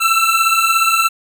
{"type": "beating tone pair", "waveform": "25% pulse", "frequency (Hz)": [1327, 1344], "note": ["E6", "E6"], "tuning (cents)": [11, 33], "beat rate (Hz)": 17, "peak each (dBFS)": -11, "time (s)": [0, 1.09], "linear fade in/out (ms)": 20, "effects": []}